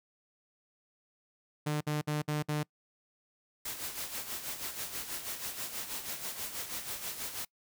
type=tone bursts; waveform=sawtooth; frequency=150 Hz; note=D3; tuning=37 cents sharp; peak=-26 dBFS; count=5; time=1.66-2.634 s; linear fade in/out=10 ms; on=150 ms; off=56 ms
type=noise with tremolo; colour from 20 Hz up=white; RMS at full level=-37 dBFS; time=3.65-7.45 s; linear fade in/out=5 ms; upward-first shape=sine; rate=6.2 Hz; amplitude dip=60%
effects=noise-tail reverb RT60 0.1 s tail -25 dB re dry